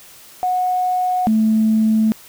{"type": "tone pair in turn", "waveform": "sine", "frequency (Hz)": [732, 219.1], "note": ["F#5", "A3"], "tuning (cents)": [-19, -7], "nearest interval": "octave + major sixth", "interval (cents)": 2088, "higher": "first", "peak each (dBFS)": [-15, -11], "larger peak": "second", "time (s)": [[0.43, 1.27], [1.27, 2.12]], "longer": "second", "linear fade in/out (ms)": 0, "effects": ["tanh soft clip ceiling -7 dBFS", "white hiss -43 dBFS RMS until 2.28 s"]}